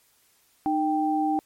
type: tone pair together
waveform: sine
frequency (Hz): 306.7 / 784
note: D#4 / G5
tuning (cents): -25 / 0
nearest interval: octave + major third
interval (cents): 1625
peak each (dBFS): -24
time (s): 0.66-1.39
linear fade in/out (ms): 0
effects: white hiss -63 dBFS RMS until 1.45 s + MP3 64 kbps